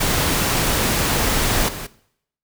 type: noise with level steps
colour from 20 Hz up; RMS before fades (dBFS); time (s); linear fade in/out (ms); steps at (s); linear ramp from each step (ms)
pink; -19 / -31; 0-1.87; 10; 1.68; 10
effects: noise-tail reverb RT60 0.7 s tail -19 dB re dry